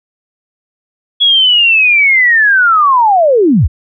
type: linear sweep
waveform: sine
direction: down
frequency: 3375 to 45.47 Hz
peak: -5 dBFS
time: 1.2-3.68 s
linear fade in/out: 20 ms
effects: none